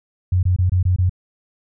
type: tone bursts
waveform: sine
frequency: 91.1 Hz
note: F#2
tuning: 26 cents flat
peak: -13 dBFS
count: 6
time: 0.32-1.095 s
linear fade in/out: 5 ms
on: 110 ms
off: 23 ms
effects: none